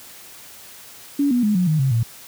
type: tone with pitch steps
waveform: sine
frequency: 283.7 / 244.1 / 210.1 / 180.8 / 155.58 / 133.89 / 115.22 Hz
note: C#4 / B3 / G#3 / F#3 / D#3 / C3 / A#2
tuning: +40 / -20 / +20 / -40 / 0 / +40 / -20 cents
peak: -15 dBFS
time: 1.19-2.03 s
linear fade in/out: 5 ms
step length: 120 ms
effects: white hiss -42 dBFS RMS until 2.27 s + high-pass 60 Hz 12 dB/octave